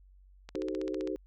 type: click train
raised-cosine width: 0.2 ms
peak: -27 dBFS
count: 10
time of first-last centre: 0.49-1.074 s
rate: 15.4 Hz
type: chord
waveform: sine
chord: D# diminished seventh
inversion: none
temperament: equal with one note detuned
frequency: 311.1 / 378.2 / 440 / 523.3 Hz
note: D#4 / F#4 / A4 / C5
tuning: 0 / +38 / 0 / 0 cents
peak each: -36 / -36 / -40 / -40 dBFS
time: 0.55-1.16 s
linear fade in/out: 0 ms
effects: added 47 Hz sine -55 dBFS peak until 1.26 s